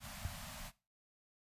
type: band-stop noise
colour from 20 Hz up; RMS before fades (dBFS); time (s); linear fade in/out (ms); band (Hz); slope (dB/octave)
pink; -48; 0-0.72; 50; 250 to 570; 96
type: tone with exponential decay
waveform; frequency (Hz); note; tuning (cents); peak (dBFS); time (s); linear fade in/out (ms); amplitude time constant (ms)
sine; 86.4; F2; -18; -30; 0.25-0.32; 0; 15
effects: noise-tail reverb RT60 0.3 s tail -19 dB re dry + resampled to 32000 Hz